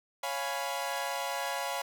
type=chord; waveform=sawtooth; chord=C# dominant seventh; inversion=none; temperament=equal; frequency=554.4 / 698.5 / 830.6 / 987.8 Hz; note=C#5 / E#5 / G#5 / B5; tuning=0 / 0 / 0 / 0 cents; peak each=-34 dBFS; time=0.23-1.82 s; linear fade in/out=5 ms; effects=none